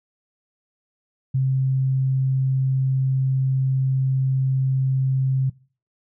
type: tone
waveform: sine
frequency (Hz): 132.5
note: C3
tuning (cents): +22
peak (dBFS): -17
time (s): 1.34-5.5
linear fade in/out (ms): 10
effects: noise-tail reverb RT60 0.4 s tail -22 dB re dry